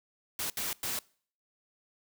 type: noise bursts at uneven times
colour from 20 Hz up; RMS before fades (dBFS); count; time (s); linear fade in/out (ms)
white; -34; 3; 0.39-0.5 / 0.57-0.73 / 0.83-0.99; 2
effects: noise-tail reverb RT60 0.5 s tail -24 dB re dry